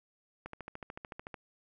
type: click train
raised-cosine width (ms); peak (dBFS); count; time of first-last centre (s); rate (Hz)
0.5; -27; 13; 0.46-1.342; 13.6
effects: none